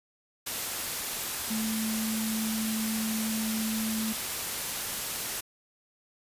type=tone in noise; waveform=sine; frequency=220 Hz; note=A3; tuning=in tune; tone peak=-29 dBFS; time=1.5-4.13 s; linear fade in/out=10 ms; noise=white; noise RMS=-33 dBFS; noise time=0.46-5.41 s; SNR=+1 dB; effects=resampled to 32000 Hz